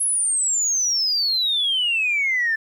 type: exponential sweep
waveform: sine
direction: down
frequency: 10810 to 1749 Hz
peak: -17 dBFS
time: 0-2.56 s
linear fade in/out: 10 ms
effects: tanh soft clip ceiling -14 dBFS + 9-bit